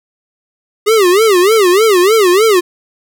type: tone with vibrato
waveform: square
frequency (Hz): 398.6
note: G4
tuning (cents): +29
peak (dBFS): -7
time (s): 0.86-2.61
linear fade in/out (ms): 20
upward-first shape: sine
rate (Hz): 3.3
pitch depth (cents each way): 220
effects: none